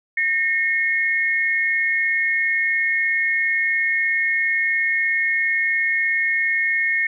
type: tone pair together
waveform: sine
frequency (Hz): 1832 / 2169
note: A#6 / C#7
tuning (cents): -31 / -38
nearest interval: minor third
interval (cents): 293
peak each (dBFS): -20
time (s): 0.17-7.07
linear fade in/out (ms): 5
effects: none